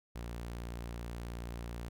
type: tone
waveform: sawtooth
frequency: 58.6 Hz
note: A#1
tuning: 10 cents sharp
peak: -36 dBFS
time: 0.15-1.89 s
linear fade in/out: 10 ms
effects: none